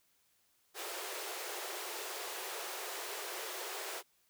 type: high-pass noise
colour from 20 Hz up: pink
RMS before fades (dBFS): -42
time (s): 0.74-4.03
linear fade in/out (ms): 50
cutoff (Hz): 350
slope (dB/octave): 96
effects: white hiss -73 dBFS RMS until 4.29 s